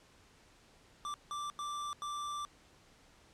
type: tone bursts at uneven times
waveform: square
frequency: 1174.7 Hz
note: D6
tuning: in tune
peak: -38 dBFS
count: 4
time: 1.05-1.14 / 1.31-1.5 / 1.59-1.93 / 2.02-2.45 s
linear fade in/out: 0 ms
effects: pink hiss -63 dBFS RMS until 3.33 s + low-pass 8000 Hz 12 dB/octave